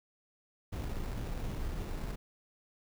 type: noise with sample-and-hold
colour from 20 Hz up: brown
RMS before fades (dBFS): -37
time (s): 0.72-2.16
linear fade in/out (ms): 10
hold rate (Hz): 3150
effects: none